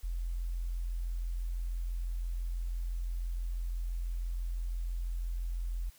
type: tone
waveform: sine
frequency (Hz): 43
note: F1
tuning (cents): -26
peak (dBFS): -32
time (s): 0.03-5.9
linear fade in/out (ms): 10
effects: white hiss -61 dBFS RMS until 5.98 s